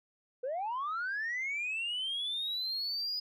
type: linear sweep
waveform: sine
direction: up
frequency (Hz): 479.6 to 4978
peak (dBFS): -31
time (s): 0.43-3.2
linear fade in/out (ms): 10
effects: tanh soft clip ceiling -30 dBFS